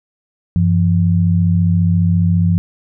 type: tone pair together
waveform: sine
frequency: 95.52 / 170.2 Hz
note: G2 / F3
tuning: -44 / -44 cents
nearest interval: minor seventh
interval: 1000 cents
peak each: -13 dBFS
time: 0.56-2.58 s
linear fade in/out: 0 ms
effects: none